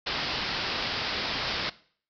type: low-pass noise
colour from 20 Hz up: white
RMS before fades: -31 dBFS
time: 0.06-1.7 s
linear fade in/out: 10 ms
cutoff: 5200 Hz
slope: 96 dB/octave
effects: noise-tail reverb RT60 0.5 s tail -19 dB re dry